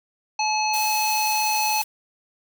harmonic tone, 858 Hz, A5, 44 cents flat, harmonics 1 / 3 / 5 / 7, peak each -22 / -27 / -29 / -30 dBFS, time 0.39-1.82 s, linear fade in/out 5 ms
blue noise, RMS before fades -30 dBFS, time 0.73-1.84 s, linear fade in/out 10 ms
effects none

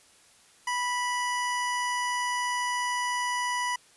25% pulse tone, 983 Hz, B5, 8 cents flat, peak -23 dBFS, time 0.67-3.76 s, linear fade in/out 5 ms, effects white hiss -58 dBFS RMS until 3.96 s + resampled to 24000 Hz

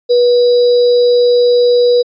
sine tone with sample-and-hold, 486 Hz, B4, 28 cents flat, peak -6 dBFS, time 0.09-2.03 s, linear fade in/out 20 ms, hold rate 4410 Hz, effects resampled to 16000 Hz

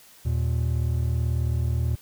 triangle tone pair together, 79.15 / 117.6 Hz, D#2 / A#2, +30 / +16 cents, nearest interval perfect fifth, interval 686 cents, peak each -22 / -23 dBFS, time 0.25-1.96 s, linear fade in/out 10 ms, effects white hiss -52 dBFS RMS until 2.01 s

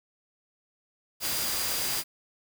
sine tone in noise, 4806 Hz, D8, 39 cents sharp, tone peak -36 dBFS, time 1.2-2.04 s, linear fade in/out 50 ms, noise white, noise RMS -30 dBFS, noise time 1.2-2.04 s, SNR -9 dB, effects none

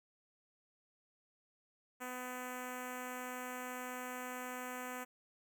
5% pulse tone with notch filter, 251.2 Hz, B3, 30 cents sharp, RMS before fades -44 dBFS, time 2-5.05 s, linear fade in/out 20 ms, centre 3800 Hz, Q 0.67, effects none

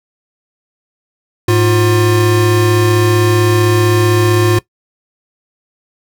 square tone pair together, 106.16 / 354.1 Hz, G#2 / F4, +38 / +24 cents, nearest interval octave + major sixth, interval 2086 cents, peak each -12 dBFS, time 1.48-4.59 s, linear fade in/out 5 ms, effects noise-tail reverb RT60 0.1 s tail -19 dB re dry

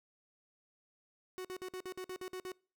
45% pulse tone bursts, 370 Hz, F#4, in tune, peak -40 dBFS, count 10, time 1.38-2.518 s, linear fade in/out 0 ms, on 67 ms, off 52 ms, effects noise-tail reverb RT60 0.4 s tail -25 dB re dry

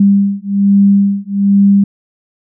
sine beating tone pair, 198.7 / 199.9 Hz, G3 / G3, +24 / +34 cents, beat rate 1.2 Hz, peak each -10 dBFS, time 0-1.84 s, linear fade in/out 5 ms, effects none

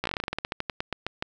slowing click train, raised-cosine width 0.3 ms, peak -12 dBFS, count 20, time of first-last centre 0.04-1.225 s, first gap 15 ms, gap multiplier 1.14, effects none

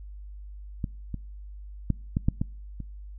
clicks, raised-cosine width 5 ms, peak -16 / -20 / -11 / -12 / -9 / -13 / -24 dBFS, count 7, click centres 0.842 / 1.143 / 1.903 / 2.169 / 2.285 / 2.415 / 2.803 s, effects noise-tail reverb RT60 0.5 s tail -26 dB re dry + added 50 Hz sine -39 dBFS peak until 3.18 s

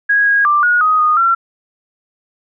sine tone with pitch steps, 1651 / 1641 / 1181 / 1447 / 1253 / 1233 / 1360 Hz, G#6 / G#6 / D6 / F#6 / D#6 / D#6 / F6, -11 / -21 / +9 / -39 / +12 / -16 / -46 cents, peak -9 dBFS, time 0.09-1.35 s, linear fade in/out 10 ms, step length 180 ms, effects none

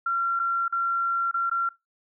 sine tone with dropouts, 1370 Hz, F6, 34 cents flat, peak -22 dBFS, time 0.06-1.69 s, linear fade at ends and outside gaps 5 ms, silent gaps 0.393-0.397 / 0.681-0.724 / 1.313-1.341 / 1.498-1.513 s, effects noise-tail reverb RT60 0.2 s tail -20 dB re dry

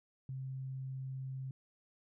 sine tone, 132.3 Hz, C3, 20 cents sharp, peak -39 dBFS, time 0.29-1.51 s, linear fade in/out 2 ms, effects none

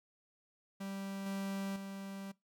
45% pulse tone with level steps, 195.6 Hz, G3, 4 cents flat, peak -40 / -37 / -43 dBFS, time 0.8-2.32 s, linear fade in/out 10 ms, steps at 1.26 / 1.76 s, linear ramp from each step 2 ms, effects noise-tail reverb RT60 0.2 s tail -22 dB re dry

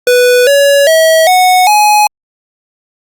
square tone with pitch steps, 493.9 / 564.1 / 644.2 / 735.8 / 840.3 Hz, B4 / C#5 / E5 / F#5 / G#5, 0 / +30 / -40 / -10 / +20 cents, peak -5 dBFS, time 0.07-2.07 s, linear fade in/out 2 ms, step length 400 ms, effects Opus 48 kbps

